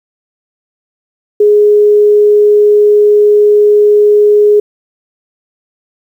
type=tone; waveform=sine; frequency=416.8 Hz; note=G#4; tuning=6 cents sharp; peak=-3 dBFS; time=1.4-4.6 s; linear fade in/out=5 ms; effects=7-bit